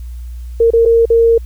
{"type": "tone with dropouts", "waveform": "sine", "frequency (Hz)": 460.5, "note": "A#4", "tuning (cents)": -21, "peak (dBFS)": -6, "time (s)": [0.6, 1.38], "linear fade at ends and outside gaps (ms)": 5, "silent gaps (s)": [[0.705, 0.734], [0.853, 0.858], [1.055, 1.101]], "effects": ["added 60 Hz sine -24 dBFS peak until 1.45 s", "white hiss -51 dBFS RMS until 1.45 s"]}